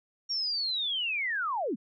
sine linear sweep, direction down, 5620 to 176 Hz, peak -28 dBFS, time 0.29-1.76 s, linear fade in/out 20 ms, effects none

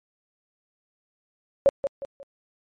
sine tone with echo, 554.4 Hz, C#5, in tune, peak -12 dBFS, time 1.66-1.69 s, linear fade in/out 0 ms, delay 180 ms, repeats 3, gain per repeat -9 dB, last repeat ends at 2.23 s, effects MP3 48 kbps

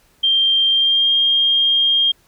sine tone with pitch glide, 3174 to 3218 Hz, G7 to G7, +21 to +45 cents, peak -12 dBFS, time 0.23-2.12 s, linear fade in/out 10 ms, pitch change +24 cents, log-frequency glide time 0.71-1.12 s, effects pink hiss -56 dBFS RMS until 2.27 s

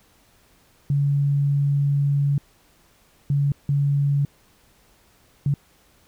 sine tone bursts at uneven times, 141.8 Hz, C#3, 40 cents sharp, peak -17 dBFS, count 4, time 0.9-2.38 / 3.3-3.52 / 3.69-4.25 / 5.46-5.54 s, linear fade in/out 2 ms, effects pink hiss -58 dBFS RMS until 6.07 s

